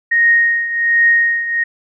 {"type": "tone with tremolo", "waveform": "sine", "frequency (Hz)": 1864.7, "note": "A#6", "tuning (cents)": 0, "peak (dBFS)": -7, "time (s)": [0.11, 1.64], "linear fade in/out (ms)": 10, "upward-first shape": "triangle", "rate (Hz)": 1.3, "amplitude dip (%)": 75, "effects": []}